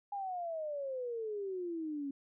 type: exponential sweep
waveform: sine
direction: down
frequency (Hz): 821 to 272.9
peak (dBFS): -36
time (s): 0.12-2.11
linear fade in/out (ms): 5
effects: none